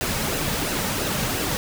pink noise with flanger, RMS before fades -25 dBFS, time 0.01-1.57 s, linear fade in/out 0 ms, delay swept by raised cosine 0.87 to 2.97 ms, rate 2.9 Hz, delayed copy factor -0.5, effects none

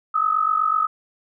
sine tone pair together, 1244.5 / 1292.5 Hz, D#6 / E6, 0 / -34 cents, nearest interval minor second, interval 66 cents, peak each -20 dBFS, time 0.14-0.87 s, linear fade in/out 10 ms, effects none

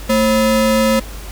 square ring-modulated tone, 380.1 Hz, F#4, 47 cents sharp, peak -9 dBFS, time 0.09-1 s, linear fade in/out 10 ms, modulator 156 Hz, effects added 50 Hz sine -28 dBFS peak until 1.31 s + pink hiss -35 dBFS RMS until 1.31 s

